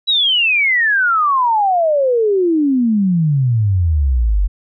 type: exponential sweep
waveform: sine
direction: down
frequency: 3951 to 45.03 Hz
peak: -11 dBFS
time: 0.07-4.48 s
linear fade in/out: 20 ms
effects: none